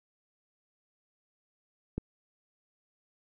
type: click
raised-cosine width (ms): 3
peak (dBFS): -19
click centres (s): 1.98
effects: none